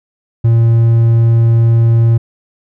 triangle tone, 115.3 Hz, A#2, 19 cents flat, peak -4 dBFS, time 0.44-2.18 s, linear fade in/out 10 ms, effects none

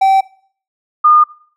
triangle / sine tone pair in turn, 773 / 1217.5 Hz, G5 / D#6, -24 / -38 cents, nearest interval minor sixth, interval 786 cents, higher second, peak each -5 dBFS, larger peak neither, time 0.01-0.21 / 1.04-1.24 s, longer neither, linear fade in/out 10 ms, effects noise-tail reverb RT60 0.5 s tail -20 dB re dry

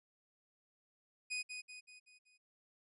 sawtooth tone with echo, 2489 Hz, D#7, in tune, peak -34 dBFS, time 1.3-1.43 s, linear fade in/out 20 ms, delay 190 ms, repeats 5, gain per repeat -6 dB, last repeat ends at 2.38 s, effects resampled to 24000 Hz

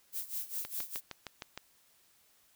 violet noise with tremolo, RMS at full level -36 dBFS, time 0.12-1.01 s, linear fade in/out 50 ms, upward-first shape sine, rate 4.9 Hz, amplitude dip 85%
click train, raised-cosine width 0.2 ms, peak -23 dBFS, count 7, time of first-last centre 0.65-1.576 s, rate 6.48 Hz
effects white hiss -67 dBFS RMS until 2.55 s

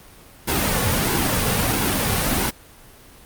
pink noise with flanger, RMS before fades -20 dBFS, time 0.47-2.51 s, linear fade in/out 20 ms, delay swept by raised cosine 1.6 to 3.2 ms, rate 1.5 Hz, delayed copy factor -0.55, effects pink hiss -46 dBFS RMS until 3.25 s + Opus 32 kbps

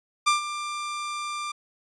sawtooth tone with ADSR envelope, 1188 Hz, D6, 20 cents sharp, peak -13 dBFS, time 0.26-1.52 s, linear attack 16 ms, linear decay 130 ms, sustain -13 dB, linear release 9 ms, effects resampled to 22050 Hz

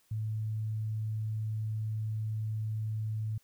sine tone, 108.9 Hz, A2, 17 cents flat, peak -31 dBFS, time 0.11-3.38 s, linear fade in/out 5 ms, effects white hiss -69 dBFS RMS until 3.43 s

